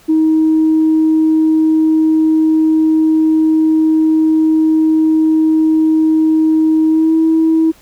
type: tone with pitch glide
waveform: sine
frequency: 315.9 to 322 Hz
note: D#4 to E4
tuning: +26 to -41 cents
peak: -7 dBFS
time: 0.08-7.72 s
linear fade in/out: 20 ms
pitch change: +33 cents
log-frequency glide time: 6.88-7.15 s
effects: tanh soft clip ceiling -4 dBFS + pink hiss -46 dBFS RMS until 7.81 s